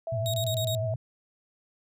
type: tone with pitch glide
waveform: sine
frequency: 659.3 to 644.6 Hz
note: E5 to E5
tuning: 0 to -39 cents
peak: -30 dBFS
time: 0.07-0.94 s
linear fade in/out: 2 ms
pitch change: -39 cents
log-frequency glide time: 0.44-0.5 s
type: tone with vibrato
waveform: sine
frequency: 113.2 Hz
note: A2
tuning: 50 cents sharp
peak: -28 dBFS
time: 0.12-0.96 s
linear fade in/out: 5 ms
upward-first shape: triangle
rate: 10 Hz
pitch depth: 200 cents each way
type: tone bursts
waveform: sawtooth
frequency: 3763 Hz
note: A#7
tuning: 16 cents sharp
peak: -28 dBFS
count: 5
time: 0.26-0.749 s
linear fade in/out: 0 ms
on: 77 ms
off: 26 ms
effects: none